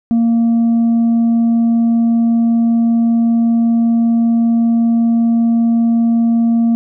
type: tone with tanh clipping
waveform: triangle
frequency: 231.3 Hz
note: A#3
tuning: 13 cents flat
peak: -10 dBFS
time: 0.11-6.75 s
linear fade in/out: 0 ms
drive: 7 dB
effects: none